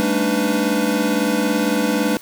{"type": "tone cluster", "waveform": "square", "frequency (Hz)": [201.4, 225.2, 286.6, 304.5, 497.9], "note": ["G3", "A3", "D4", "D#4", "B4"], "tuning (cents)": [47, 40, -42, -37, 14], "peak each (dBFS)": -24, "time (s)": [0, 2.17], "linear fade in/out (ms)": 0, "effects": ["white hiss -42 dBFS RMS until 2.21 s"]}